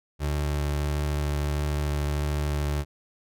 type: tone with vibrato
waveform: 30% pulse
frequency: 73.42 Hz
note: D2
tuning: in tune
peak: -22 dBFS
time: 0.19-2.85 s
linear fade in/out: 50 ms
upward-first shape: triangle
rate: 1.5 Hz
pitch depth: 12 cents each way
effects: none